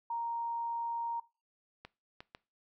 sine tone, 932.3 Hz, A#5, in tune, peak -33 dBFS, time 0.1-1.2 s, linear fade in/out 5 ms
clicks, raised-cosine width 0.3 ms, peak -30 dBFS, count 3, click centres 1.85 / 2.205 / 2.349 s
effects noise-tail reverb RT60 0.3 s tail -21 dB re dry

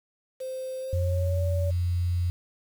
sine tone with pitch glide, 520 to 570.3 Hz, C5 to C#5, -11 to +49 cents, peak -31 dBFS, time 0.4-1.71 s, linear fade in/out 10 ms, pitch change +160 cents, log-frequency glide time 0.8-1.43 s
sine tone, 88 Hz, F2, 14 cents sharp, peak -23 dBFS, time 0.93-2.3 s, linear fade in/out 0 ms
effects 8-bit

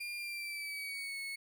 35% pulse tone with pitch glide, 2400 to 2201 Hz, D7 to C#7, +37 to -13 cents, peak -37 dBFS, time 0-1.36 s, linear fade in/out 10 ms, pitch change -150 cents, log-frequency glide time 0.17-1.19 s, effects none

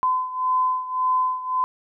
sine beating tone pair, 1019 / 1020.8 Hz, C6 / C6, -46 / -43 cents, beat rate 1.8 Hz, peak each -21 / -25 dBFS, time 0.03-1.64 s, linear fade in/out 0 ms, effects none

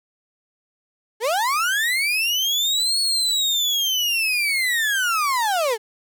35% pulse linear two-way sweep, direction up then down, 409.9 to 4396 to 409.9 Hz, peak -17 dBFS, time 1.2-5.78 s, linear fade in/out 50 ms, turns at 3 s, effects none

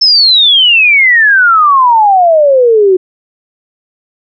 sine exponential sweep, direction down, 5330 to 361.9 Hz, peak -3 dBFS, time 0.01-2.97 s, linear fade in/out 10 ms, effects none

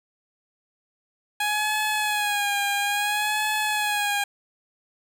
15% pulse tone with vibrato, 830.6 Hz, G#5, in tune, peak -16 dBFS, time 1.4-4.24 s, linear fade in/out 5 ms, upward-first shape sine, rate 0.59 Hz, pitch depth 51 cents each way, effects none

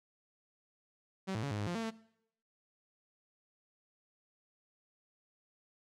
sawtooth tone with pitch steps, 191.1 / 109.6 / 141.1 / 104.4 / 102.9 / 174.8 / 227.2 / 223.7 Hz, G3 / A2 / C#3 / G#2 / G#2 / F3 / A#3 / A3, -44 / -6 / +31 / +10 / -16 / +2 / -44 / +29 cents, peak -31 dBFS, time 1.27-1.91 s, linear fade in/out 20 ms, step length 80 ms, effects noise-tail reverb RT60 0.7 s tail -19 dB re dry + low-pass 7000 Hz 12 dB/octave

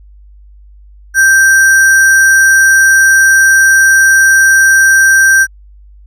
sine tone with sample-and-hold, 1570 Hz, G6, 2 cents sharp, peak -3 dBFS, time 1.14-5.47 s, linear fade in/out 50 ms, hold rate 7350 Hz, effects added 50 Hz sine -35 dBFS peak until 6.06 s + low-pass 12000 Hz 12 dB/octave

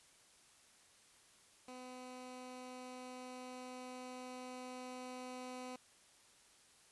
15% pulse tone with level ramp, 253 Hz, B3, 42 cents sharp, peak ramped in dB -43 to -39 dBFS, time 1.68-5.76 s, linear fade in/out 2 ms, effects white hiss -66 dBFS RMS until 6.91 s + resampled to 24000 Hz

